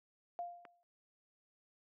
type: tone with exponential decay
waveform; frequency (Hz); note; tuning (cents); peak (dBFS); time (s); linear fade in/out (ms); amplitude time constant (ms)
sine; 698.5; F5; 0; -36; 0.39-0.83; 0; 94
type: click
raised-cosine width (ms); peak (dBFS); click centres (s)
0.5; -36; 0.652
effects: high-pass 300 Hz 12 dB/octave